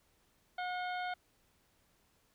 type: harmonic tone with a mistuned harmonic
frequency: 724 Hz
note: F#5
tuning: 38 cents flat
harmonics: 1 / 2 / 3 / 4 / 5 / 6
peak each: -37 / -42 / -46 / -51 / -54 / -57 dBFS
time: 0.58-1.14 s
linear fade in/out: 5 ms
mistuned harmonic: 4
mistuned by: +140 cents
effects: pink hiss -72 dBFS RMS until 2.34 s